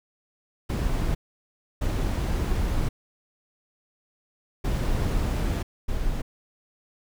brown noise bursts at uneven times, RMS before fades -25 dBFS, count 4, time 0.69-1.15 / 1.81-2.89 / 4.64-5.63 / 5.88-6.22 s, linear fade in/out 10 ms, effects none

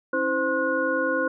sine tone cluster, 273.4 / 323.4 / 518 / 1064 / 1456 Hz, C#4 / E4 / C5 / C6 / F#6, -24 / -33 / -17 / +29 / -28 cents, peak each -31 / -30 / -25 / -31 / -26 dBFS, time 0.13-1.28 s, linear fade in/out 5 ms, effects none

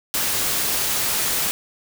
white noise, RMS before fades -22 dBFS, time 0.14-1.51 s, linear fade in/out 0 ms, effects none

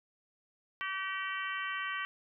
harmonic tone with a mistuned harmonic, 383.7 Hz, G4, 37 cents flat, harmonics 3 / 4 / 5 / 6 / 7 / 8, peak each -39 / -40 / -39 / -44 / -45 / -45 dBFS, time 0.81-2.05 s, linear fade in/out 0 ms, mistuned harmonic 7, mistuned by +23 cents, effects none

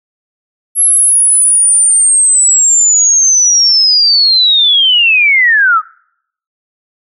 sine linear sweep, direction down, 11240 to 1218 Hz, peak -5 dBFS, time 0.75-5.82 s, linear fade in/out 50 ms, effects noise-tail reverb RT60 0.7 s tail -25 dB re dry

